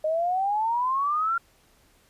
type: exponential sweep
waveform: sine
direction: up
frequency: 613 to 1396.9 Hz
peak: -22 dBFS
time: 0.04-1.38 s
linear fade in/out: 5 ms
effects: pink hiss -61 dBFS RMS until 2.09 s + resampled to 32000 Hz